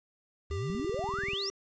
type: exponential sweep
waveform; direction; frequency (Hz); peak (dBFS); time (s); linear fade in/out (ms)
sine; up; 69.5 to 5920; -32; 0.5-1.5; 10
type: tone with vibrato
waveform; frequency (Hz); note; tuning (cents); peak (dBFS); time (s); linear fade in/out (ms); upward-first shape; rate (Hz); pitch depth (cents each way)
square; 394.4; G4; +11; -37; 0.51-1.5; 0; sine; 9.2; 17
type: click train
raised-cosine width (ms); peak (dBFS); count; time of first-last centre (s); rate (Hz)
5; -30; 14; 0.7-1.334; 20.5
effects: resampled to 16000 Hz + 10-bit